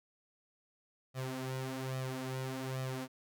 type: tone with flanger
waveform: sawtooth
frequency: 130.81 Hz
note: C3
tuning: in tune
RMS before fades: -39 dBFS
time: 1.14-3.08 s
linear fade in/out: 50 ms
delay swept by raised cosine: 1.6 to 5.6 ms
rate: 1.2 Hz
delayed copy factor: +0.7
effects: none